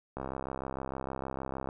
click train, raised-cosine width 1 ms, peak -22 dBFS, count 102, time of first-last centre 0.17-1.689 s, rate 66.5 Hz, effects none

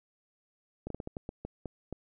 slowing click train, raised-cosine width 2 ms, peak -24 dBFS, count 10, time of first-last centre 0.87-1.926 s, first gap 33 ms, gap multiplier 1.3, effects none

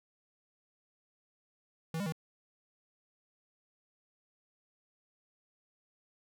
square tone with pitch steps, 162.1 / 201.9 / 159.9 Hz, E3 / G#3 / D#3, -29 / -49 / +48 cents, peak -34 dBFS, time 1.94-2.123 s, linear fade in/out 2 ms, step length 61 ms, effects none

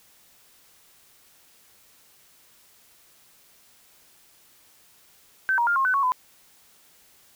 sine tone with pitch steps, 1542 / 946 / 1404 / 1073 / 1509 / 1108 / 1009 Hz, G6 / A#5 / F6 / C6 / F#6 / C#6 / B5, -29 / +25 / +9 / +43 / +34 / -1 / +37 cents, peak -19 dBFS, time 5.49-6.12 s, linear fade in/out 0 ms, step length 90 ms, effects white hiss -57 dBFS RMS until 7.35 s

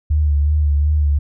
sine tone with vibrato, 74 Hz, D2, 14 cents sharp, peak -12 dBFS, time 0.1-1.19 s, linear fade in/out 10 ms, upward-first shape sine, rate 2.7 Hz, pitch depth 46 cents each way, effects none

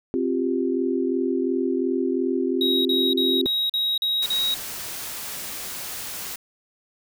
sine chord, C suspended fourth, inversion none, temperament equal with one note detuned, 263.4 / 349.2 / 392 Hz, C4 / F4 / G4, +12 / 0 / 0 cents, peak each -24 / -25 / -26 dBFS, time 0.14-3.46 s, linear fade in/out 0 ms
triangle tone bursts, 3808 Hz, A#7, 36 cents sharp, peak -19 dBFS, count 7, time 2.61-4.542 s, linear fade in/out 2 ms, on 240 ms, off 42 ms
white noise, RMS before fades -33 dBFS, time 4.22-6.36 s, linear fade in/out 5 ms
effects none

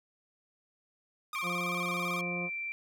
45% pulse tone with vibrato, 1152 Hz, D6, 34 cents flat, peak -36 dBFS, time 1.33-2.21 s, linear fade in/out 2 ms, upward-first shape square, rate 18 Hz, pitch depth 110 cents each way
sine tone, 2349 Hz, D7, in tune, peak -34 dBFS, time 1.35-2.72 s, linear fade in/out 0 ms
harmonic tone, 175.9 Hz, F3, 13 cents sharp, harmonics 1 / 2 / 3 / 4 / 6 / 7, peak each -37 / -42 / -42 / -45 / -47 / -53 dBFS, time 1.42-2.5 s, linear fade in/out 50 ms
effects none

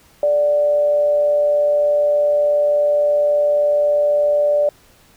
sine tone with amplitude modulation, 587.3 Hz, D5, in tune, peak -11 dBFS, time 0.23-4.69 s, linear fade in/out 2 ms, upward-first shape sine, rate 159 Hz, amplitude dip 30%, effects pink hiss -51 dBFS RMS until 5.16 s

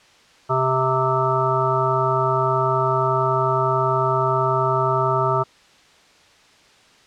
harmonic tone, 130.81 Hz, C3, in tune, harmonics 1 / 3 / 5 / 7 / 9 / 10, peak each -24 / -24 / -24 / -24 / -24 / -24 dBFS, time 0.49-5.44 s, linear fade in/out 20 ms, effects white hiss -52 dBFS RMS until 7.06 s + low-pass 5000 Hz 12 dB/octave

